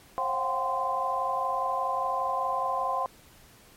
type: tone cluster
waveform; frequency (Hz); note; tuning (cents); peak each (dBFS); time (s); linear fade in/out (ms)
sine; 534 / 706 / 731 / 783 / 1035; C5 / F5 / F#5 / G5 / C6; +35 / +19 / -21 / -2 / -19; -34 / -36 / -35 / -33 / -28; 0.18-3.06; 0
effects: pink hiss -55 dBFS RMS until 3.76 s + MP3 64 kbps